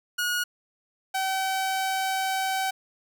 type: tone pair in turn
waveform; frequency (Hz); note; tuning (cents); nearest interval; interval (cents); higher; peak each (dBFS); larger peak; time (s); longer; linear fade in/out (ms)
sawtooth; 1447 / 765.2; F#6 / G5; -39 / -42; major seventh; 1103; first; -21; neither; 0.18-0.44 / 1.14-2.71; second; 10
effects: none